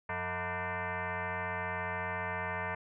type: tone with frequency modulation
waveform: sine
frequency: 449.3 Hz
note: A4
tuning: 36 cents sharp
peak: -33 dBFS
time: 0.09-2.75 s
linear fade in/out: 5 ms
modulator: 271 Hz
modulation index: 6.3
effects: none